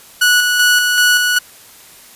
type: tone with tremolo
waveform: sawtooth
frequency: 1470 Hz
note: F#6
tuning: 12 cents flat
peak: -5 dBFS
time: 0.21-1.39 s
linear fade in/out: 10 ms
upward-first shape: square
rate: 2.6 Hz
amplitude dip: 35%
effects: white hiss -41 dBFS RMS until 2.15 s + resampled to 32000 Hz